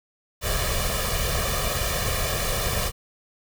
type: noise with comb filter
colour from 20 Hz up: pink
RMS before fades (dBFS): -25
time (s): 0.41-2.92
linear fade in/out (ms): 50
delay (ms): 1.7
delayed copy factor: +0.8
effects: none